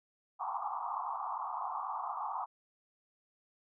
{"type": "band-pass noise", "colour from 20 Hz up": "white", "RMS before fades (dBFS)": -38, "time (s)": [0.39, 2.46], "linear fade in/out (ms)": 20, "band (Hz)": [730, 1200], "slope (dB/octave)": 96, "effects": []}